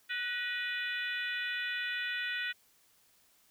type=harmonic tone with a mistuned harmonic; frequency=493.9 Hz; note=B4; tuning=in tune; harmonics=3 / 4 / 5 / 6 / 7 / 8; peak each=-38 / -37 / -40 / -43 / -43 / -51 dBFS; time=0.09-2.53 s; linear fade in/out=20 ms; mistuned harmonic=4; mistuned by=-63 cents; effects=white hiss -67 dBFS RMS until 3.5 s